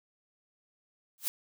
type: noise with exponential growth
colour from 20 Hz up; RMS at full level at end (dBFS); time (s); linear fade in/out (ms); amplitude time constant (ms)
blue; -26; 1.18-1.28; 0; 20
effects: none